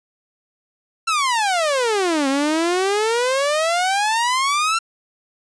sawtooth exponential two-way sweep, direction down then up, 1369 to 266 to 1369 Hz, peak -13 dBFS, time 1.07-4.79 s, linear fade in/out 10 ms, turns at 2.28 s, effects resampled to 22050 Hz

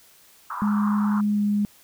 pink band-pass noise, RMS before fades -32 dBFS, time 0.5-1.21 s, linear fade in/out 5 ms, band 960 to 1300 Hz, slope 48 dB/octave
sine tone with pitch glide, 207.7 to 206 Hz, G#3 to G#3, 0 to -14 cents, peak -19 dBFS, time 0.62-1.65 s, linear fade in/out 0 ms, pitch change -14 cents, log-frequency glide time 1.34-1.4 s
effects white hiss -54 dBFS RMS until 1.83 s

